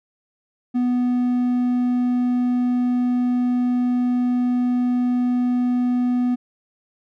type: tone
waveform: triangle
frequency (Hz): 246.9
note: B3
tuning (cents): 0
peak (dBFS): -15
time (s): 0.74-6.36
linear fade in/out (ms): 20
effects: none